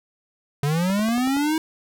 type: linear sweep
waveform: square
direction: up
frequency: 138.59 to 322 Hz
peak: -20 dBFS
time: 0.63-1.58 s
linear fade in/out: 2 ms
type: click train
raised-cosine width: 1 ms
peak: -22 dBFS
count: 6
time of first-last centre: 0.9-1.367 s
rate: 10.7 Hz
effects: none